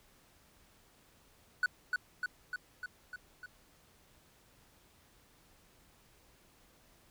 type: tone with echo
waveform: triangle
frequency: 1480 Hz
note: F#6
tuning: in tune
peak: -24 dBFS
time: 1.63-1.66 s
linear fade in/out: 2 ms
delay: 300 ms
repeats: 6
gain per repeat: -3 dB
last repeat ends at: 3.46 s
effects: pink hiss -65 dBFS RMS until 7.1 s